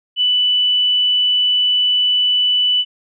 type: tone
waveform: sine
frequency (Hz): 2980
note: F#7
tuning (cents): +12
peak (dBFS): -12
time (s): 0.16-2.85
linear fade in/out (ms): 50
effects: none